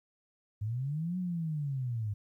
sine linear two-way sweep, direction up then down, 100.2 to 185.2 to 100.2 Hz, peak -31 dBFS, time 0.61-2.14 s, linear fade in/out 10 ms, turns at 1.18 s, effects 12-bit

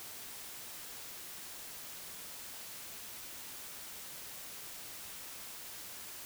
silence, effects white hiss -47 dBFS RMS until 6.25 s

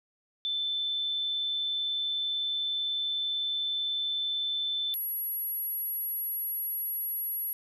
sine tone pair in turn, 3529 / 11413 Hz, A7 / F9, +4 / +36 cents, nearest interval octave + minor sixth, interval 2032 cents, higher second, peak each -28 / -30 dBFS, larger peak first, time 0.45-4.94 / 4.94-7.53 s, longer first, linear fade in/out 0 ms, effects none

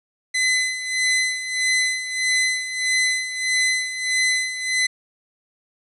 sawtooth tone with tremolo, 2024 Hz, B6, 42 cents sharp, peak -13 dBFS, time 0.34-4.87 s, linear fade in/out 10 ms, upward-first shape sine, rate 1.6 Hz, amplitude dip 70%, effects resampled to 24000 Hz + 9-bit

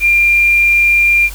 sine tone, 2391 Hz, D7, 30 cents sharp, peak -7 dBFS, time 0-1.3 s, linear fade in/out 50 ms, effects added 50 Hz sine -26 dBFS peak until 1.34 s + white hiss -33 dBFS RMS until 1.34 s

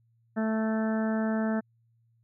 harmonic tone, 220 Hz, A3, in tune, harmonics 1 / 2 / 3 / 4 / 5 / 6 / 7 / 8, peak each -26 / -37 / -34 / -41 / -49 / -42 / -42 / -43 dBFS, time 0.36-1.61 s, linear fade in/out 20 ms, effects added 115 Hz sine -64 dBFS peak until 2.23 s

